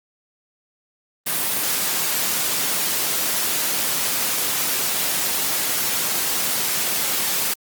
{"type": "high-pass noise", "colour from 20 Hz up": "white", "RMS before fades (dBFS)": -22, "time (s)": [1.26, 7.54], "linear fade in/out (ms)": 10, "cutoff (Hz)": 120, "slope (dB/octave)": 24, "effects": ["Opus 32 kbps"]}